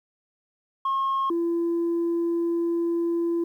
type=tone pair in turn; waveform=sine; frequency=1080 / 338.9 Hz; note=C#6 / E4; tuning=-45 / +48 cents; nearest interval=octave + minor sixth; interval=2007 cents; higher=first; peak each=-20 dBFS; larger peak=neither; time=0.85-1.3 / 1.3-3.44 s; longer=second; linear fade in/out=5 ms; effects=tanh soft clip ceiling -20 dBFS + 10-bit